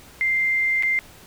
sine tone with dropouts, 2093 Hz, C7, in tune, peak -18 dBFS, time 0.21-0.99 s, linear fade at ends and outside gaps 0 ms, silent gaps 0.825-0.833 s, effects pink hiss -47 dBFS RMS until 1.26 s

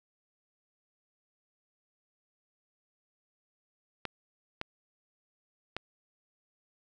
clicks, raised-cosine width 0.3 ms, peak -18 dBFS, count 3, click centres 4.053 / 4.614 / 5.766 s, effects 10-bit

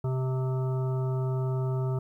harmonic tone, 130.1 Hz, C3, 9 cents flat, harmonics 1 / 3 / 5 / 7 / 9 / 10, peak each -26 / -35 / -41 / -44 / -49 / -47 dBFS, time 0.04-1.99 s, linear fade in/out 5 ms, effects 11-bit

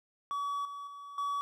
triangle tone with level steps, 1137 Hz, C#6, 44 cents sharp, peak -30 / -38 / -42 / -29 dBFS, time 0.31-1.41 s, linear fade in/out 0 ms, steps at 0.65 / 0.87 / 1.18 s, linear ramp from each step 2 ms, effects none

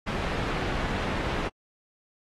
pink low-pass noise, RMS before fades -30 dBFS, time 0.06-1.49 s, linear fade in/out 20 ms, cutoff 2700 Hz, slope 12 dB/octave, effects AAC 32 kbps

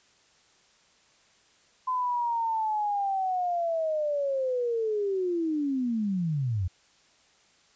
sine linear sweep, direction down, 1024 to 84.2 Hz, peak -25 dBFS, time 1.87-6.68 s, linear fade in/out 10 ms, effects white hiss -62 dBFS RMS until 7.75 s + resampled to 16000 Hz

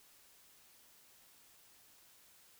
silence, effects white hiss -64 dBFS RMS until 2.59 s

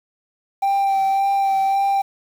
triangle tone with vibrato, 784 Hz, G5, in tune, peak -13 dBFS, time 0.62-2.02 s, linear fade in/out 10 ms, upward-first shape sine, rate 1.8 Hz, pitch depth 17 cents each way, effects tanh soft clip ceiling -9 dBFS + 7-bit

